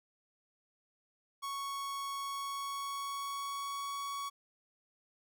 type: tone with pitch glide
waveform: 45% pulse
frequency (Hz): 1108.7 to 1120.9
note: C#6 to C#6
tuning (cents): 0 to +19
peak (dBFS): -37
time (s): 1.42-4.3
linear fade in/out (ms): 20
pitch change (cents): +19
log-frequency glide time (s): 2.18-4
effects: none